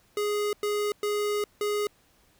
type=tone bursts at uneven times; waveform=square; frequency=415.3 Hz; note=G#4; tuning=in tune; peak=-26 dBFS; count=4; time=0.17-0.53 / 0.63-0.92 / 1.03-1.44 / 1.61-1.87 s; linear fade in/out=2 ms; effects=pink hiss -63 dBFS RMS until 2.39 s